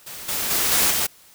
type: noise with level steps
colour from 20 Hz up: white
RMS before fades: -36 / -25 / -21 / -18 / -22 dBFS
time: 0.06-1.07 s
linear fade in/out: 10 ms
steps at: 0.28 / 0.5 / 0.71 / 0.9 s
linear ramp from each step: 10 ms
effects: white hiss -51 dBFS RMS until 1.34 s